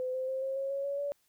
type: tone with pitch steps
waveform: sine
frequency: 510 / 518.3 / 526.8 / 535.4 / 544.1 / 553 / 562 / 571.1 Hz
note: C5 / C5 / C5 / C5 / C#5 / C#5 / C#5 / D5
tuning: -44 / -16 / +12 / +40 / -32 / -4 / +24 / -49 cents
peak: -31 dBFS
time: 0-1.12 s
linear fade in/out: 0 ms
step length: 140 ms
effects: white hiss -72 dBFS RMS until 1.28 s